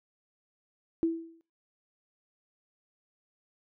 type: tone with exponential decay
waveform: sine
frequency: 329.6 Hz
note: E4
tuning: in tune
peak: -21 dBFS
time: 1.03-1.41 s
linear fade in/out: 0 ms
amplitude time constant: 82 ms
effects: noise-tail reverb RT60 0.3 s tail -22 dB re dry